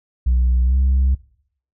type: tone with pitch glide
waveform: sine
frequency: 61.74 to 65.79 Hz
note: B1 to C2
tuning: 0 to +10 cents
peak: -11 dBFS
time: 0.26-1.15 s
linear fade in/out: 10 ms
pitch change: +110 cents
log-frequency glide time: 0.64-0.76 s
effects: noise-tail reverb RT60 0.6 s tail -20 dB re dry + tanh soft clip ceiling -11 dBFS